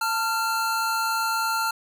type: tone pair together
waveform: square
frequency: 891 / 1381.6 Hz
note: A5 / F6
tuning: +22 / -19 cents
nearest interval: minor sixth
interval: 759 cents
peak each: -28 / -25 dBFS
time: 0.01-1.71 s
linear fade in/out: 5 ms
effects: none